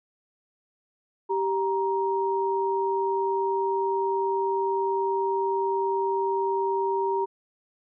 sine tone pair together, 390 / 939.4 Hz, G4 / A#5, -9 / +13 cents, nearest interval octave + minor third, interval 1522 cents, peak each -25 / -26 dBFS, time 1.29-7.26 s, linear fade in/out 20 ms, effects none

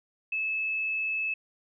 sine tone, 2605 Hz, E7, 21 cents flat, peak -27 dBFS, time 0.32-1.34 s, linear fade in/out 5 ms, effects none

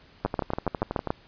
two click trains, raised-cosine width 1 ms, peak -10 / -14 dBFS, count 7 / 11, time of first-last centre 0.25-1.105 / 0.26-1.073 s, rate 7.02 / 12.3 Hz, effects pink hiss -55 dBFS RMS until 1.27 s + resampled to 11025 Hz

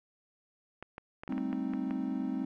clicks, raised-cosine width 0.5 ms, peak -27 dBFS, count 9, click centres 0.826 / 0.981 / 1.235 / 1.278 / 1.324 / 1.38 / 1.529 / 1.736 / 1.909 s
triangle chord, A half-diminished seventh, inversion third, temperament equal, 196 / 220 / 261.6 / 311.1 Hz, G3 / A3 / C4 / Eb4, 0 / 0 / 0 / 0 cents, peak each -36 / -38 / -32 / -37 dBFS, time 1.29-2.45 s, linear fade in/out 5 ms
effects none

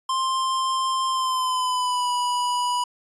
square tone with pitch glide, 1051 to 980.6 Hz, C6 to B5, +7 to -13 cents, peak -22 dBFS, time 0.09-2.84 s, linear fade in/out 5 ms, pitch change -120 cents, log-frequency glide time 1.09-2.11 s, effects resampled to 24000 Hz

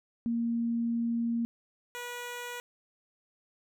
sine / 10% pulse tone pair in turn, 233.1 / 485.4 Hz, A#3 / B4, 0 / -30 cents, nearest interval octave + minor second, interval 1270 cents, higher second, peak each -27 / -29 dBFS, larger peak first, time 0.26-1.45 / 1.95-2.6 s, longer first, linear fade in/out 0 ms, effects none

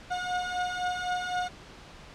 30% pulse beating tone pair, 720 / 723.9 Hz, F#5 / F#5, -47 / -38 cents, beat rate 3.9 Hz, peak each -31 / -28 dBFS, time 0.1-1.49 s, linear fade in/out 20 ms, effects pink hiss -48 dBFS RMS until 2.14 s + low-pass 5000 Hz 12 dB/octave

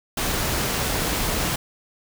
pink noise, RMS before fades -24 dBFS, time 0.17-1.56 s, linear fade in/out 5 ms, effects none

